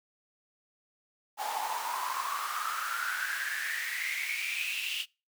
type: noise with high-pass filter sweep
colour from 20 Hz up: pink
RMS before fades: -34 dBFS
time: 1.37-5.06 s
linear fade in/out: 50 ms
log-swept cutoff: 800 to 2900 Hz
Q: 9.8
effects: noise-tail reverb RT60 0.3 s tail -25 dB re dry